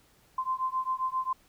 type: beating tone pair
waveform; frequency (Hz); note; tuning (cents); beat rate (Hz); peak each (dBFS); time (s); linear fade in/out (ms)
sine; 1035 / 1042.5; C6 / C6; -19 / -7; 7.5; -31; 0.38-1.33; 5
effects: pink hiss -63 dBFS RMS until 1.48 s